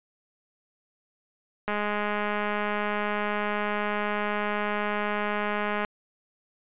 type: click train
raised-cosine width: 0.5 ms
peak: -14 dBFS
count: 868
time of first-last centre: 1.68-5.848 s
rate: 208 Hz
effects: resampled to 8000 Hz